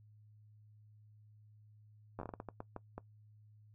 slowing click train, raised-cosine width 1 ms, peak -29 dBFS, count 12, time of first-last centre 2.19-2.98 s, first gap 10 ms, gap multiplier 1.36, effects noise-tail reverb RT60 0.1 s tail -19 dB re dry + added 106 Hz sine -59 dBFS peak until 3.74 s

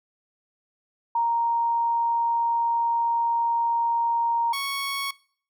sine / 15% pulse tone pair in turn, 932.3 / 1108.7 Hz, A#5 / C#6, 0 / 0 cents, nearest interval minor third, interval 300 cents, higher second, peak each -20 dBFS, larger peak neither, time 1.15-4.53 / 4.53-5.11 s, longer first, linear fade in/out 5 ms, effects noise-tail reverb RT60 0.5 s tail -21 dB re dry

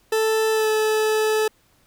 40% pulse tone with pitch glide, 440 to 433.2 Hz, A4 to A4, 0 to -27 cents, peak -17 dBFS, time 0.12-1.48 s, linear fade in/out 5 ms, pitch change -27 cents, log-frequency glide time 0.52-0.69 s, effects pink hiss -60 dBFS RMS until 1.86 s

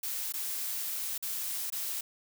blue noise with dropouts, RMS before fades -35 dBFS, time 0.03-2.01 s, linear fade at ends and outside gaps 5 ms, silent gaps 0.324-0.337 / 1.18-1.225 / 1.702-1.723 s, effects none

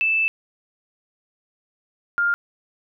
sine tone pair in turn, 2637 / 1404.2 Hz, E7 / F6, 0 / +9 cents, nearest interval major seventh, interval 1091 cents, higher first, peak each -17 dBFS, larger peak neither, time 0.01-0.28 / 2.18-2.34 s, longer first, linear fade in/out 0 ms, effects none

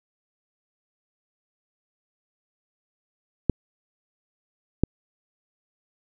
clicks, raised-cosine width 3 ms, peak -5 dBFS, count 2, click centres 3.497 / 4.836 s, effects none

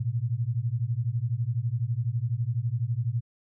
sine beating tone pair, 112.1 / 124.1 Hz, A2 / B2, +33 / +9 cents, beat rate 12 Hz, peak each -28 dBFS, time 0-3.21 s, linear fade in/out 10 ms, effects none

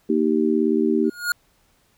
harmonic tone, 77.78 Hz, D#2, in tune, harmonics 3 / 4 / 5, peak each -21 / -21 / -21 dBFS, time 0.09-1.1 s, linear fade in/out 10 ms
square tone with exponential growth, 1433 Hz, F6, 44 cents sharp, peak -17 dBFS, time 1.04-1.32 s, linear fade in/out 2 ms, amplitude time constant 60 ms
effects pink hiss -62 dBFS RMS until 1.97 s

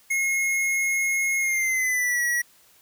square tone with pitch glide, 2161 to 1925.2 Hz, C#7 to B6, -45 to -45 cents, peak -22 dBFS, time 0.1-2.42 s, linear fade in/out 10 ms, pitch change -200 cents, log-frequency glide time 1.39-2.23 s, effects white hiss -57 dBFS RMS until 2.81 s

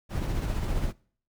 brown noise with tremolo, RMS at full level -27 dBFS, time 0.09-0.93 s, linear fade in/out 50 ms, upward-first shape triangle, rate 15 Hz, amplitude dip 40%, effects noise-tail reverb RT60 0.5 s tail -23 dB re dry

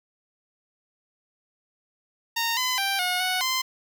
10% pulse tone with pitch steps, 923 / 1014 / 786 / 724 / 738 / 1037 Hz, A#5 / B5 / G5 / F#5 / F#5 / C6, -17 / +45 / +4 / -38 / -5 / -16 cents, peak -15 dBFS, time 2.36-3.62 s, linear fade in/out 10 ms, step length 210 ms, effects none

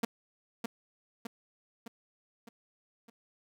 sawtooth tone with echo, 230.8 Hz, A#3, 17 cents flat, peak -23 dBFS, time 0.03-0.05 s, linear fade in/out 5 ms, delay 610 ms, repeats 5, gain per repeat -5 dB, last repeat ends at 3.1 s, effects none

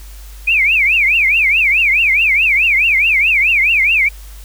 sine tone with vibrato, 2400 Hz, D7, 37 cents sharp, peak -9 dBFS, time 0.47-4.09 s, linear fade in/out 10 ms, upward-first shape triangle, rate 4.7 Hz, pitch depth 280 cents each way, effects added 50 Hz sine -31 dBFS peak until 4.44 s + white hiss -42 dBFS RMS until 4.44 s

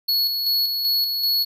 square tone with tremolo, 4370 Hz, C#8, 26 cents flat, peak -18 dBFS, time 0.08-1.45 s, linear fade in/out 10 ms, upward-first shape square, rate 2.6 Hz, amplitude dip 40%, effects none

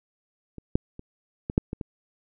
clicks, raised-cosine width 3 ms, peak -26 / -7 / -26 / -16 / -6 / -18 / -19 dBFS, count 7, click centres 0.583 / 0.755 / 0.994 / 1.499 / 1.579 / 1.731 / 1.812 s, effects none

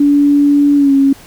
sine tone with pitch glide, 287.2 to 274.4 Hz, D4 to C#4, -39 to -17 cents, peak -6 dBFS, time 0-1.13 s, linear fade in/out 5 ms, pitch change -78 cents, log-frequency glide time 0.76-0.93 s, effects pink hiss -39 dBFS RMS until 1.26 s

